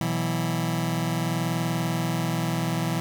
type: chord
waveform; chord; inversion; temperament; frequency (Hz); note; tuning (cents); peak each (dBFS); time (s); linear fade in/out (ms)
sawtooth; B suspended fourth; none; just; 123.47 / 164.63 / 185.21; B2 / E3 / F#3; 0 / -2 / +2; -25 / -22 / -28; 0.01-3; 0
effects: 8-bit